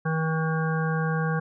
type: harmonic tone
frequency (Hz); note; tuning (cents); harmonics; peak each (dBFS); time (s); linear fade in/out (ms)
160; D#3; +49; 1 / 3 / 5 / 7 / 9 / 10; -24 / -32 / -35 / -35 / -36 / -34; 0.05-1.4; 10
effects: none